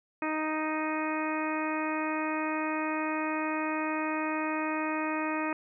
harmonic tone, 311.1 Hz, D#4, in tune, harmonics 1 / 2 / 3 / 4 / 5 / 6 / 7 / 8, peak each -32 / -37 / -36 / -37 / -42 / -40 / -43 / -39 dBFS, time 0.22-5.53 s, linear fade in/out 2 ms, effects none

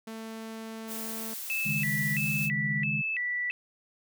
sawtooth tone, 222.9 Hz, A3, 23 cents sharp, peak -34 dBFS, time 0.07-1.34 s, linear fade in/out 5 ms
blue noise, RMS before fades -38 dBFS, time 0.87-2.5 s, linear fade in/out 50 ms
sine tone with vibrato, 2267 Hz, C#7, 38 cents sharp, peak -28 dBFS, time 1.5-3.51 s, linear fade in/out 0 ms, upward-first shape square, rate 1.5 Hz, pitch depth 250 cents each way
sine chord, C# suspended second, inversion none, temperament equal, 138.59 / 155.56 / 207.7 Hz, C#3 / D#3 / G#3, 0 / 0 / 0 cents, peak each -34 dBFS, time 1.65-3.02 s, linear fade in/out 20 ms
effects none

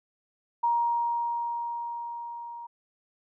sine tone with level ramp, 942 Hz, A#5, 18 cents sharp, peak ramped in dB -21 to -38 dBFS, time 0.63-2.67 s, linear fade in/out 10 ms, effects none

